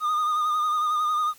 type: tone with vibrato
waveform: triangle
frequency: 1227 Hz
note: D#6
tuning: 25 cents flat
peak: -19 dBFS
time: 0-1.34 s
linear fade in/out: 50 ms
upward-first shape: sine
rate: 11 Hz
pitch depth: 38 cents each way
effects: white hiss -53 dBFS RMS until 1.38 s + MP3 96 kbps